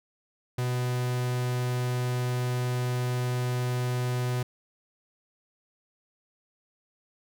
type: tone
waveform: 45% pulse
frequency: 124.5 Hz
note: B2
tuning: 14 cents sharp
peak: -26 dBFS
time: 0.58-4.43 s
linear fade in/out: 5 ms
effects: none